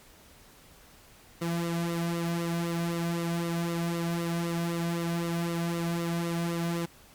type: tone with flanger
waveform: sawtooth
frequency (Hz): 169.4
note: E3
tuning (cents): +48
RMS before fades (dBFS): -30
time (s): 1.41-6.86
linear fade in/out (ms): 10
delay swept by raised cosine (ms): 1.2 to 2.3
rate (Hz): 3.9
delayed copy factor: -0.7
effects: pink hiss -55 dBFS RMS until 7.14 s + MP3 96 kbps